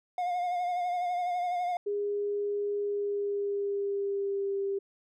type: tone with vibrato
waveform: triangle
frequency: 713 Hz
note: F5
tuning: 36 cents sharp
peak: -26 dBFS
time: 0.18-1.77 s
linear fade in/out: 2 ms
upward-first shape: sine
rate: 12 Hz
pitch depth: 36 cents each way
type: tone with pitch glide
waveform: sine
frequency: 408.8 to 395.1 Hz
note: G#4 to G4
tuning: -27 to +14 cents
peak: -28 dBFS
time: 1.86-4.79 s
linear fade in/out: 10 ms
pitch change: -59 cents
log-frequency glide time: 2.8-4.58 s
effects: none